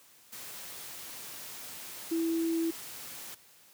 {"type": "tone in noise", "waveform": "sine", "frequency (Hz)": 329.6, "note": "E4", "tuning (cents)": 0, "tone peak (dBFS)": -27, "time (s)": [2.11, 2.71], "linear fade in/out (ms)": 10, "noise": "white", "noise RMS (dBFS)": -44, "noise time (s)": [0.32, 3.35], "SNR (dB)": 14, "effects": ["white hiss -59 dBFS RMS until 3.73 s", "high-pass 80 Hz 12 dB/octave"]}